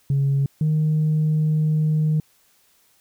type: tone pair in turn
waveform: sine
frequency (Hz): 138.59 / 154.62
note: C#3 / D#3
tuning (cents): 0 / -11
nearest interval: major second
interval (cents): 189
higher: second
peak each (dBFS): -15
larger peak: neither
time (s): 0.1-0.46 / 0.61-2.2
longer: second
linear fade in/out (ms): 2
effects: tanh soft clip ceiling -14 dBFS + white hiss -60 dBFS RMS until 3 s